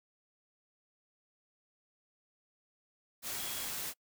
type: tone in noise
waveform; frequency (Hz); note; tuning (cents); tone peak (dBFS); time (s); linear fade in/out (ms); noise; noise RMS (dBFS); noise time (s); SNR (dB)
sine; 3322; G#7; 0; -47; 3.36-3.69; 50; white; -39; 3.22-3.94; -11
effects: noise-tail reverb RT60 0.1 s tail -26 dB re dry

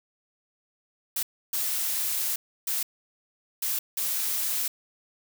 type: noise bursts at uneven times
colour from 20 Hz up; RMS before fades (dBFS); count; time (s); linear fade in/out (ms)
blue; -28; 5; 1.16-1.23 / 1.53-2.36 / 2.67-2.83 / 3.62-3.79 / 3.97-4.68; 5
effects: none

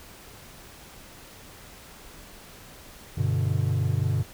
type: chord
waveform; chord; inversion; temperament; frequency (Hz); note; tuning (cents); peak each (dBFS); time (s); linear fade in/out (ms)
triangle; G major; none; equal with one note detuned; 97.6 / 123.47 / 146.83; G2 / B2 / D3; -7 / 0 / 0; -24 / -24 / -26; 3.17-4.23; 10
effects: pink hiss -47 dBFS RMS until 4.33 s

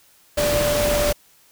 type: tone in noise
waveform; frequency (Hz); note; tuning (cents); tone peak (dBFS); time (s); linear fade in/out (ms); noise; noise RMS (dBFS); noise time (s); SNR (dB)
sine; 587.3; D5; 0; -19; 0.37-1.13; 10; pink; -23; 0.37-1.13; +1
effects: white hiss -55 dBFS RMS until 1.51 s

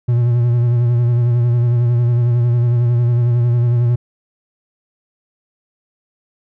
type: tone with vibrato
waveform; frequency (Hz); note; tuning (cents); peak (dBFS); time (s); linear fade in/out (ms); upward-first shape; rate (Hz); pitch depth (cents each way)
triangle; 120; B2; -49; -9; 0.08-3.96; 10; sine; 11; 36
effects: none

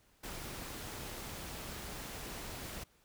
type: noise with amplitude modulation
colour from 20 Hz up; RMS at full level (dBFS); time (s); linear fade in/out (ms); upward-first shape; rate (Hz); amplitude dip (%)
pink; -43; 0.23-2.84; 10; sine; 212; 30
effects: pink hiss -69 dBFS RMS until 3.04 s

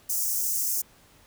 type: high-pass noise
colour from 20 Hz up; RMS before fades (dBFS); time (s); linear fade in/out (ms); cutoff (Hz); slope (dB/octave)
white; -27; 0.09-0.82; 10; 5600; 48
effects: pink hiss -57 dBFS RMS until 1.26 s

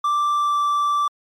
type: tone with pitch glide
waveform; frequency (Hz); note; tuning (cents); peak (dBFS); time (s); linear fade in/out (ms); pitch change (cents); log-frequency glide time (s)
triangle; 1174.7 to 1167.3; D6 to D6; 0 to -11; -15; 0.04-1.08; 5; -11; 0.35-0.6
effects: MP3 64 kbps

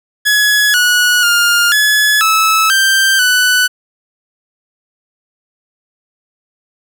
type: tone with pitch steps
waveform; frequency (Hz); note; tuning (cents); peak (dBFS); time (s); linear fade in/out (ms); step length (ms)
sawtooth; 1689 / 1463 / 1410 / 1704 / 1303 / 1570 / 1492; G#6 / F#6 / F6 / G#6 / E6 / G6 / F#6; +29 / -20 / +16 / +44 / -20 / +2 / +14; -5; 0.25-3.68; 20; 490
effects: none

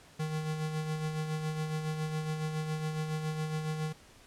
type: tone with tremolo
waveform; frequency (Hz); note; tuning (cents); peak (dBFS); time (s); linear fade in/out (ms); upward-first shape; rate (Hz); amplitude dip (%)
square; 155.56; D#3; 0; -31; 0.19-3.93; 10; sine; 7.2; 45
effects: pink hiss -57 dBFS RMS until 4.26 s + low-pass 10000 Hz 12 dB/octave

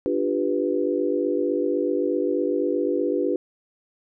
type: chord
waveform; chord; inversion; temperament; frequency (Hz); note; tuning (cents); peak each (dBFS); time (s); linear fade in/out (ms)
sine; G dominant seventh; second; equal with one note detuned; 293.7 / 349.2 / 397.2 / 493.9; D4 / F4 / G4 / B4; 0 / 0 / +23 / 0; -26; 0.06-3.36; 0
effects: none

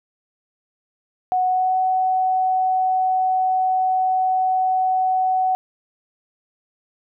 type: tone with pitch glide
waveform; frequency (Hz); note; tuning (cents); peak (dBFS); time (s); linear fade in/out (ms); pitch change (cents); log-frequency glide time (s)
sine; 738 to 748.3; F#5 to F#5; -5 to +19; -16; 1.32-5.55; 0; +24; 1.46-1.77
effects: none

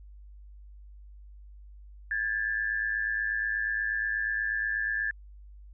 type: tone pair together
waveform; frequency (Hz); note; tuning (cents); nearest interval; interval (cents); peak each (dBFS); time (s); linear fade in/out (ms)
sine; 1633.7 / 1742; G#6 / A6; -29 / -18; minor second; 111; -31 / -29; 2.11-5.11; 2
effects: added 50 Hz sine -46 dBFS peak until 5.73 s

